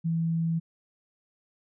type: tone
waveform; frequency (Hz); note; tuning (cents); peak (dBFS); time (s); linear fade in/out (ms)
sine; 164.81; E3; 0; -24; 0.04-0.6; 20
effects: none